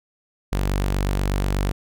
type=tone; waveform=sawtooth; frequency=48.22 Hz; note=G1; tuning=28 cents flat; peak=-16 dBFS; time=0.52-1.72 s; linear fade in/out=10 ms; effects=none